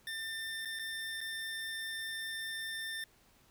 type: tone with dropouts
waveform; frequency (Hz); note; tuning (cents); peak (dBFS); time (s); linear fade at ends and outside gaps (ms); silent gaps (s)
25% pulse; 1795; A6; +34; -34; 0.07-3.04; 2; 0.65-0.655 / 0.79-0.794 / 1.207-1.212
effects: pink hiss -66 dBFS RMS until 3.5 s